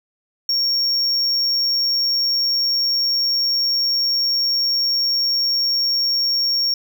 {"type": "tone", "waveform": "triangle", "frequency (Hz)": 5530, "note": "F8", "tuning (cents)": -18, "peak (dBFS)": -15, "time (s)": [0.49, 6.74], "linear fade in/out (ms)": 2, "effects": []}